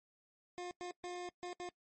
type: tone bursts at uneven times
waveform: 25% pulse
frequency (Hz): 355.9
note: F4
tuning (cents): +33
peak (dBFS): -38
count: 5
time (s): 0.58-0.71 / 0.81-0.91 / 1.04-1.29 / 1.43-1.53 / 1.6-1.69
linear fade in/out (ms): 0
effects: noise-tail reverb RT60 0.1 s tail -23 dB re dry + MP3 32 kbps